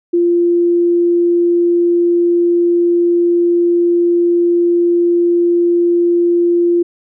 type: tone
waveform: sine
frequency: 346 Hz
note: F4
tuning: 16 cents flat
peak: -9 dBFS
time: 0.13-6.83 s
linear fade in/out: 10 ms
effects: none